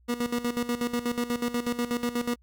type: tone with tremolo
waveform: 30% pulse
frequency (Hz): 240.5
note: B3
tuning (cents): -46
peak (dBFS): -22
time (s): 0.08-2.36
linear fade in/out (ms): 20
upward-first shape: square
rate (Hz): 8.2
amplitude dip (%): 75
effects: added 60 Hz sine -57 dBFS peak until 2.42 s